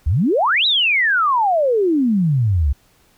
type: exponential two-way sweep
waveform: sine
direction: up then down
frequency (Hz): 64.4 to 4000 to 64.4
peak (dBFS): -13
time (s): 0.06-2.73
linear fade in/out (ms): 10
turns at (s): 0.66
effects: pink hiss -56 dBFS RMS until 3.17 s